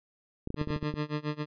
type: clicks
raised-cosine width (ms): 3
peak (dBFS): -21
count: 9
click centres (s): 0.474 / 0.504 / 0.544 / 0.614 / 0.674 / 0.705 / 0.762 / 0.828 / 0.94
type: tone with tremolo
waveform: 20% pulse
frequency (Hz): 150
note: D3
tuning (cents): +37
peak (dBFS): -23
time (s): 0.56-1.46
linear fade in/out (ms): 50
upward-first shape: sine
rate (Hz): 7.2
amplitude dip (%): 95
effects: resampled to 11025 Hz